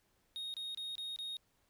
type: tone bursts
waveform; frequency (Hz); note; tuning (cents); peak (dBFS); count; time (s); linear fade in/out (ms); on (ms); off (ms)
triangle; 3729; A#7; 0; -38; 5; 0.36-1.368; 0; 180; 27
effects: pink hiss -75 dBFS RMS until 1.69 s